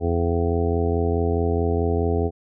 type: harmonic tone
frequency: 84.7 Hz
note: E2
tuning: 48 cents sharp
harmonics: 1 / 2 / 3 / 4 / 5 / 6 / 8 / 9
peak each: -22 / -31 / -28 / -29 / -24 / -33 / -32 / -33 dBFS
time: 0-2.31 s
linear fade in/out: 50 ms
effects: none